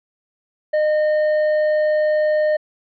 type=tone with hard clipping; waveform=sine; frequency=611 Hz; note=D#5; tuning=32 cents flat; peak=-16 dBFS; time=0.73-2.57 s; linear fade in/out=10 ms; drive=5 dB; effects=resampled to 11025 Hz